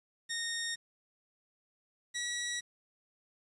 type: tone pair in turn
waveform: 15% pulse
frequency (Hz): 1850 / 1926.6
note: A#6 / B6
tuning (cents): -14 / -43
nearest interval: minor second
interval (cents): 71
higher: second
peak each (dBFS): -28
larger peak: neither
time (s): 0.29-0.76 / 2.14-2.61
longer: neither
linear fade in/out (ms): 20
effects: resampled to 24000 Hz + 10-bit